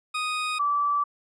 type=tone pair in turn; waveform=20% pulse / sine; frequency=1244.5 / 1158.5 Hz; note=D#6 / D6; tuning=0 / -24 cents; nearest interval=minor second; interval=124 cents; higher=first; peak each=-21 dBFS; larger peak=neither; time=0.14-0.59 / 0.59-1.04 s; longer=neither; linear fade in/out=10 ms; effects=low-pass 8000 Hz 12 dB/octave